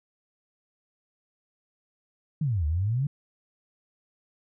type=exponential two-way sweep; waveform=sine; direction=down then up; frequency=165.3 to 72.7 to 148.8 Hz; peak=-23 dBFS; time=2.41-3.07 s; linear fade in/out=5 ms; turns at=2.66 s; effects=none

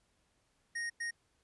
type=tone bursts at uneven times; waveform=square; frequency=1864.7 Hz; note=A#6; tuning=in tune; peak=-36 dBFS; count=2; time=0.75-0.9 / 1-1.11 s; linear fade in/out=10 ms; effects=pink hiss -75 dBFS RMS until 1.43 s + resampled to 24000 Hz

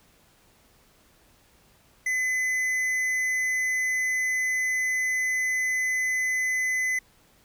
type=tone with tanh clipping; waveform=sine; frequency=2025 Hz; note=B6; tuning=43 cents sharp; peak=-25 dBFS; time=2.06-6.99 s; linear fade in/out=5 ms; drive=11 dB; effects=pink hiss -60 dBFS RMS until 7.44 s

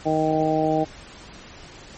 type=harmonic tone; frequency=156.6 Hz; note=D#3; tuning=11 cents sharp; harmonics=1 / 2 / 3 / 4 / 5; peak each=-28 / -23 / -26 / -24 / -24 dBFS; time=0.05-0.85 s; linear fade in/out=20 ms; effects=pink hiss -43 dBFS RMS until 1.97 s + MP3 32 kbps

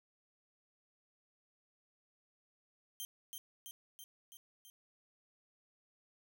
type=tone with echo; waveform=10% pulse; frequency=3152 Hz; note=G7; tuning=9 cents sharp; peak=-33 dBFS; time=3-3.05 s; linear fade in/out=0 ms; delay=330 ms; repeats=5; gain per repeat=-3 dB; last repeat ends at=4.7 s; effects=none

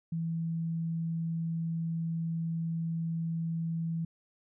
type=tone; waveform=sine; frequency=164.81 Hz; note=E3; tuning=in tune; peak=-30 dBFS; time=0.12-4.05 s; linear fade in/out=5 ms; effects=none

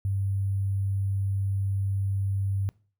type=tone with sample-and-hold; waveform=sine; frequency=98 Hz; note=G2; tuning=in tune; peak=-24 dBFS; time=0.05-2.69 s; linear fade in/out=0 ms; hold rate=11025 Hz; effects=noise-tail reverb RT60 0.4 s tail -23 dB re dry

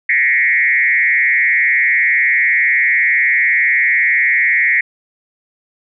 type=tone with frequency modulation; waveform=sine; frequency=2020 Hz; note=B6; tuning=39 cents sharp; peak=-10 dBFS; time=0.09-4.81 s; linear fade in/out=5 ms; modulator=138 Hz; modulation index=1.6; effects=none

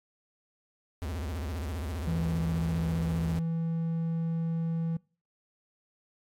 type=tone with vibrato; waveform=square; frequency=78.9 Hz; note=D#2; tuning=25 cents sharp; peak=-33 dBFS; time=1.02-3.39 s; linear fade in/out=0 ms; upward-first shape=sine; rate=15 Hz; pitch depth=270 cents each way
type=tone; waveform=triangle; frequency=164.81 Hz; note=E3; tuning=in tune; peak=-26 dBFS; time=2.07-4.97 s; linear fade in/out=5 ms
effects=noise-tail reverb RT60 0.4 s tail -25 dB re dry + AAC 64 kbps

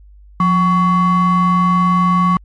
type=ring-modulated tone; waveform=triangle; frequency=471.4 Hz; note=A#4; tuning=19 cents sharp; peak=-5 dBFS; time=0.4-2.37 s; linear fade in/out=2 ms; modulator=649 Hz; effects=added 50 Hz sine -39 dBFS peak until 2.44 s + MP3 64 kbps

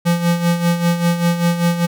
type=tone with tremolo; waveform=square; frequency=171.8 Hz; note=F3; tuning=28 cents flat; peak=-12 dBFS; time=0.05-1.87 s; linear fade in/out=20 ms; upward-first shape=sine; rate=5.1 Hz; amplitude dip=65%; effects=none

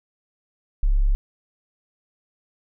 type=tone; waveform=sine; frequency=34.65 Hz; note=C#1; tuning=in tune; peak=-15 dBFS; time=0.83-1.15 s; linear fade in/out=0 ms; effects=none

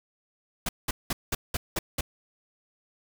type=noise bursts; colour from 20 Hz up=pink; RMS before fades=-28 dBFS; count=7; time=0.66-2.01 s; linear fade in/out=5 ms; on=30 ms; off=190 ms; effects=none

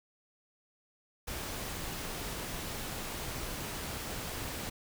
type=noise; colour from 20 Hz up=pink; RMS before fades=-39 dBFS; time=1.27-4.7 s; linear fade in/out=10 ms; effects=none

